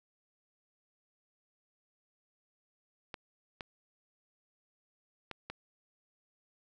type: clicks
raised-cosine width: 0.3 ms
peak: -24 dBFS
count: 4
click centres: 3.142 / 3.608 / 5.313 / 5.5 s
effects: none